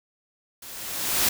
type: noise with level ramp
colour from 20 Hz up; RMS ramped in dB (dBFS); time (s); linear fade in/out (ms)
white; -42 to -20; 0.62-1.29; 5
effects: none